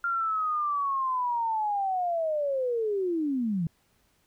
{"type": "linear sweep", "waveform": "sine", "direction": "down", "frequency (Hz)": [1396.9, 155.56], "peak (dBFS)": -25, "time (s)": [0.04, 3.67], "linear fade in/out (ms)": 2, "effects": ["pink hiss -68 dBFS RMS until 4.26 s"]}